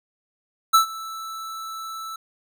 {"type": "tone with ADSR envelope", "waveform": "square", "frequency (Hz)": 1318.5, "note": "E6", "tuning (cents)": 0, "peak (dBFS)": -11, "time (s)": [0.73, 2.16], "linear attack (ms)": 16, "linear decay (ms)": 110, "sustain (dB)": -21, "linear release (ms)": 4, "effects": []}